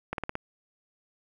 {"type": "slowing click train", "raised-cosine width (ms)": 0.5, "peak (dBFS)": -16, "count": 5, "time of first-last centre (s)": [0.13, 0.354], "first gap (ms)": 52, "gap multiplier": 1.05, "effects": ["9-bit"]}